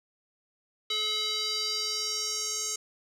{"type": "tone with band-pass filter sweep", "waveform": "square", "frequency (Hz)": 429.6, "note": "A4", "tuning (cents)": -41, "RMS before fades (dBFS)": -31, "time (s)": [0.9, 2.76], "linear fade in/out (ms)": 5, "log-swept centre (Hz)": [3700, 6700], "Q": 4.3, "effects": []}